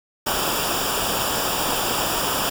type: noise with comb filter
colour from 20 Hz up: pink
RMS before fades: -23 dBFS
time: 0.26-2.5 s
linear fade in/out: 10 ms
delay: 0.48 ms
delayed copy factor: -0.75
effects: none

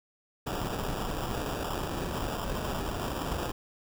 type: noise with sample-and-hold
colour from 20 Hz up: pink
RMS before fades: -33 dBFS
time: 0.46-3.52 s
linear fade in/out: 10 ms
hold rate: 2100 Hz
effects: none

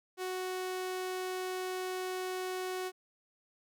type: tone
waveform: sawtooth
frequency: 370 Hz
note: F#4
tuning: in tune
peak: -31 dBFS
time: 0.17-2.92 s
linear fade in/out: 50 ms
effects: none

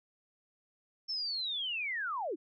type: linear sweep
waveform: sine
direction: down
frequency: 5400 to 267.9 Hz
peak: -33 dBFS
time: 1.08-2.36 s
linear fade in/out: 20 ms
effects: none

